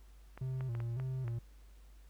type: clicks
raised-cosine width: 0.5 ms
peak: -33 dBFS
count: 6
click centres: 0.376 / 0.608 / 0.751 / 0.803 / 0.999 / 1.28 s
type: tone with vibrato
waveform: triangle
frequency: 123.47 Hz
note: B2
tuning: in tune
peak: -33 dBFS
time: 0.41-1.39 s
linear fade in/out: 5 ms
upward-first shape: square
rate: 1.8 Hz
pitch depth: 94 cents each way
effects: added 50 Hz sine -54 dBFS peak until 2.09 s + pink hiss -69 dBFS RMS until 2.09 s